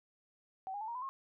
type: tone with pitch steps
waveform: sine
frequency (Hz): 762 / 816.7 / 875.3 / 938.1 / 1005.5 / 1077.6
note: G5 / G#5 / A5 / A#5 / B5 / C#6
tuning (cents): -49 / -29 / -9 / +11 / +31 / -49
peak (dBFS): -38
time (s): 0.67-1.09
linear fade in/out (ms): 0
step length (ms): 70
effects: none